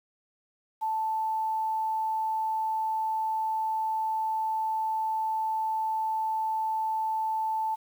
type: tone with quantisation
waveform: sine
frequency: 880 Hz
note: A5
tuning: in tune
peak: -26 dBFS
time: 0.81-7.76 s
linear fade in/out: 20 ms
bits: 9
effects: none